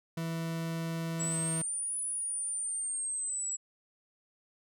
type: tone with pitch glide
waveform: 40% pulse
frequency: 164.5 to 163.18 Hz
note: E3 to E3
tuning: -3 to -17 cents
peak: -32 dBFS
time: 0.17-1.62 s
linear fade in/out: 5 ms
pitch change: -14 cents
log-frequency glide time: 1.15-1.4 s
type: linear two-way sweep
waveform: sine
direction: up then down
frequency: 7700 to 9930 to 7700 Hz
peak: -32 dBFS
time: 1.19-3.57 s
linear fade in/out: 20 ms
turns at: 1.99 s
effects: none